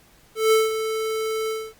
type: tone with ADSR envelope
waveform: square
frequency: 440.1 Hz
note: A4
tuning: in tune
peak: -14 dBFS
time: 0.35-1.74 s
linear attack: 170 ms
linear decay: 180 ms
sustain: -10 dB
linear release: 250 ms
effects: pink hiss -55 dBFS RMS until 1.79 s + Opus 48 kbps